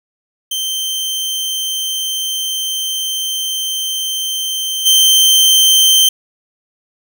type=tone with level steps; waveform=sawtooth; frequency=3121 Hz; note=G7; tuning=8 cents flat; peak=-14 / -4 dBFS; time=0.51-6.09 s; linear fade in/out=5 ms; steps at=4.85 s; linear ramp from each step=20 ms; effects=none